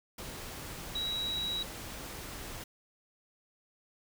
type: tone in noise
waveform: sine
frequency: 3872 Hz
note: B7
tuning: 35 cents flat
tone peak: -32 dBFS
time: 0.95-1.63 s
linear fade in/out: 5 ms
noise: pink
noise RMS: -43 dBFS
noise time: 0.18-2.64 s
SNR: +8 dB
effects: none